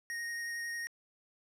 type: tone with vibrato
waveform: square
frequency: 1864.7 Hz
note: A#6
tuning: in tune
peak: -37 dBFS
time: 0.1-0.87 s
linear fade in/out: 0 ms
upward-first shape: sine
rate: 11 Hz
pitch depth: 9 cents each way
effects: low-pass 12000 Hz 12 dB/octave